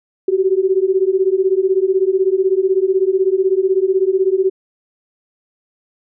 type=beating tone pair; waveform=sine; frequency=372.1 / 388.1 Hz; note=F#4 / G4; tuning=+10 / -17 cents; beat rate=16 Hz; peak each=-15 dBFS; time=0.28-4.5 s; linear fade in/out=5 ms; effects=none